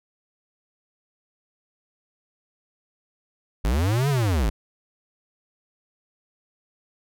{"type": "linear two-way sweep", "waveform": "square", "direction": "up then down", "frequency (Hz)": [45, 146.83, 45], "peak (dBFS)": -20, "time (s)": [3.64, 4.5], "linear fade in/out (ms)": 10, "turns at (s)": 4.09, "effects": []}